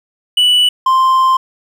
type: tone pair in turn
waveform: triangle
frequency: 2960 / 1046.5 Hz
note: F#7 / C6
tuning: 0 / 0 cents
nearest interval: octave + tritone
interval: 1800 cents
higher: first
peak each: -6 dBFS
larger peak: neither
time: 0.37-0.69 / 0.86-1.37 s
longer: second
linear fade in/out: 5 ms
effects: 8-bit